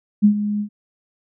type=tone with ADSR envelope; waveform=sine; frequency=207.7 Hz; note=G#3; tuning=in tune; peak=-7 dBFS; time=0.22-0.69 s; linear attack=27 ms; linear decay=90 ms; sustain=-12 dB; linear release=87 ms; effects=none